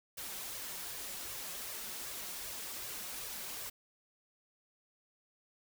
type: noise with flanger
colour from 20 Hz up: white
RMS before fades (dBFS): -43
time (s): 0.17-3.7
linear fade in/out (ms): 10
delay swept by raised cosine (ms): 1.7 to 5.5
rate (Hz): 2.6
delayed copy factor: +0.6
effects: none